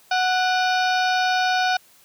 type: harmonic tone with a mistuned harmonic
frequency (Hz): 739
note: F#5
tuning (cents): -2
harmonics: 1 / 2 / 3 / 4 / 5 / 6 / 7 / 8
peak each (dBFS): -20 / -23 / -31 / -33 / -31 / -33 / -34 / -39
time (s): 0.11-1.77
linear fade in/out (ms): 5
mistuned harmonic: 3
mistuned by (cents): +140
effects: white hiss -54 dBFS RMS until 2.04 s + high-pass 60 Hz 12 dB/octave